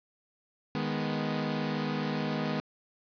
sawtooth chord, G# minor, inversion second, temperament equal, 155.56 / 207.7 / 246.9 Hz, D#3 / G#3 / B3, 0 / 0 / 0 cents, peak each -30 dBFS, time 0.75-2.6 s, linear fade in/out 0 ms, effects resampled to 11025 Hz + 8-bit

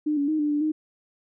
sine tone with pitch steps, 301.6 / 284.5 / 310.8 / 296.7 / 294 / 309.2 Hz, D4 / C#4 / D#4 / D4 / D4 / D#4, +46 / +45 / -2 / +18 / +2 / -11 cents, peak -21 dBFS, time 0.06-0.72 s, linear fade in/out 10 ms, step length 110 ms, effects none

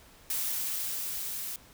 blue noise with level ramp, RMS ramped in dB -31 to -37 dBFS, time 0.3-1.56 s, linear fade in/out 2 ms, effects pink hiss -56 dBFS RMS until 1.73 s

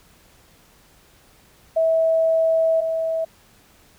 sine tone pair in turn, 650 / 650 Hz, E5 / E5, -24 / -24 cents, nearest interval unison, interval 0 cents, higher neither, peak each -15 / -20 dBFS, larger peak first, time 1.76-2.81 / 2.81-3.25 s, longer first, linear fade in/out 10 ms, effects pink hiss -54 dBFS RMS until 3.98 s

